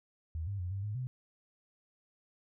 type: tone with pitch steps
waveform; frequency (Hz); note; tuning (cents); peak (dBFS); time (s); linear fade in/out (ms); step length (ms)
sine; 80.4 / 99.9 / 89.3 / 98.1 / 104.7 / 127.4; E2 / G2 / F2 / G2 / G#2 / C3; -43 / +33 / +39 / +2 / +15 / -46; -34; 0.35-1.07; 0; 120
effects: none